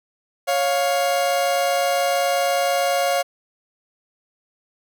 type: tone pair together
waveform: 40% pulse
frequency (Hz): 554.4 / 703.4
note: C#5 / F5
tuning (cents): 0 / +12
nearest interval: major third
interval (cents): 412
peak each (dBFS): -20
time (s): 0.47-3.23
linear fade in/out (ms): 20
effects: none